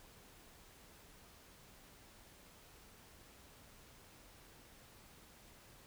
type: silence
effects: pink hiss -61 dBFS RMS until 5.86 s